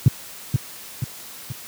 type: tone with echo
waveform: sine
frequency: 125.2 Hz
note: B2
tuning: 24 cents sharp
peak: -6 dBFS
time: 0.06-0.08 s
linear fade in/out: 2 ms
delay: 480 ms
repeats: 3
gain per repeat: -6 dB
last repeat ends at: 1.52 s
effects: white hiss -39 dBFS RMS until 1.67 s + high-pass 80 Hz 12 dB/octave